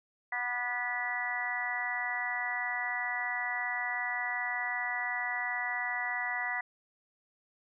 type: harmonic tone with a mistuned harmonic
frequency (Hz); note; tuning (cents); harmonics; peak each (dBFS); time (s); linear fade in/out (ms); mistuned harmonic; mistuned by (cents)
245.2; B3; -12; 3 / 4 / 5 / 6 / 7 / 8; -39 / -41 / -44 / -44 / -40 / -33; 0.32-6.61; 5; 5; -31
effects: none